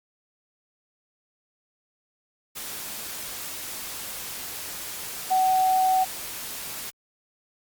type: tone in noise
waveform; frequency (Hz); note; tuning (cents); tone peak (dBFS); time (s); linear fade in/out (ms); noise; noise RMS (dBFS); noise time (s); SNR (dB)
sine; 752; F#5; +28; -18; 5.3-6.05; 20; white; -35; 2.55-6.91; +14
effects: Opus 48 kbps